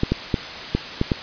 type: clicks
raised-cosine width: 3 ms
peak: -5 dBFS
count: 6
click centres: 0.034 / 0.12 / 0.342 / 0.75 / 1.014 / 1.118 s
effects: white hiss -32 dBFS RMS until 1.22 s + resampled to 11025 Hz